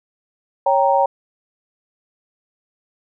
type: chord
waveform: sine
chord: G diminished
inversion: second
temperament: equal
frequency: 554.4 / 784 / 932.3 Hz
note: Db5 / G5 / Bb5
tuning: 0 / 0 / 0 cents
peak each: -17 dBFS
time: 0.66-1.06 s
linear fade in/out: 5 ms
effects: none